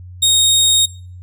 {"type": "tone", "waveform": "25% pulse", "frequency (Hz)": 3729, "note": "A#7", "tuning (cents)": 0, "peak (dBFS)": -6, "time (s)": [0.22, 0.86], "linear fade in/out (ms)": 10, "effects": ["noise-tail reverb RT60 0.5 s tail -24 dB re dry", "added 90 Hz sine -32 dBFS peak until 1.22 s"]}